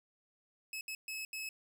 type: tone bursts at uneven times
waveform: sawtooth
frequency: 2584 Hz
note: E7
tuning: 35 cents flat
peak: -36 dBFS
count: 4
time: 0.73-0.81 / 0.88-0.95 / 1.08-1.25 / 1.33-1.49 s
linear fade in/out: 2 ms
effects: none